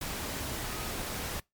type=tone in noise; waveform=sine; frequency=1256 Hz; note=D#6; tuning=16 cents sharp; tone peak=-47 dBFS; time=0.69-0.91 s; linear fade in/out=5 ms; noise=pink; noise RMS=-36 dBFS; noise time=0.01-1.4 s; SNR=-14 dB; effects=noise-tail reverb RT60 0.2 s tail -25 dB re dry + MP3 96 kbps